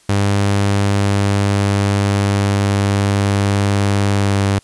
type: tone with pitch glide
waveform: sawtooth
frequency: 100.2 to 99.11 Hz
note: G2 to G2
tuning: +38 to +20 cents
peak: -9 dBFS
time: 0.09-4.59 s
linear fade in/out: 5 ms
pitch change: -18 cents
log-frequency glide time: 4.09-4.43 s
effects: white hiss -51 dBFS RMS until 4.63 s + resampled to 24000 Hz